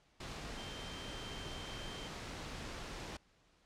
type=tone in noise; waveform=sine; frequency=3136 Hz; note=G7; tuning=in tune; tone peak=-50 dBFS; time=0.57-2.08 s; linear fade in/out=5 ms; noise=pink; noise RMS=-45 dBFS; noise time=0.2-3.17 s; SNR=-8 dB; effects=pink hiss -70 dBFS RMS until 3.65 s + low-pass 6000 Hz 12 dB/octave